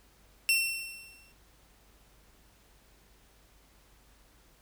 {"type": "tone with exponential decay", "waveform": "sawtooth", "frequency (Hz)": 2708, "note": "E7", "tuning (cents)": 46, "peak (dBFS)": -18, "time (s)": [0.49, 1.32], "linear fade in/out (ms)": 0, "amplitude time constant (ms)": 180, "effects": ["added 50 Hz sine -63 dBFS peak until 4.61 s", "pink hiss -63 dBFS RMS until 4.61 s"]}